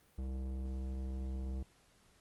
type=tone with tanh clipping; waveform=sine; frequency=65.41 Hz; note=C2; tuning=in tune; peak=-39 dBFS; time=0.18-1.63 s; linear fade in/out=5 ms; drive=16 dB; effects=pink hiss -68 dBFS RMS until 2.2 s + Opus 32 kbps